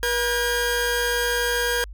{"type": "tone pair together", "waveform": "sawtooth", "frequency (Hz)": [481.4, 1619.2], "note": ["B4", "G#6"], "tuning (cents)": [-44, -44], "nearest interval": "octave + major sixth", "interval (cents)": 2100, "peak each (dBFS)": -20, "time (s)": [0.03, 1.84], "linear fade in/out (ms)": 0, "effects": ["added 50 Hz sine -35 dBFS peak until 1.93 s"]}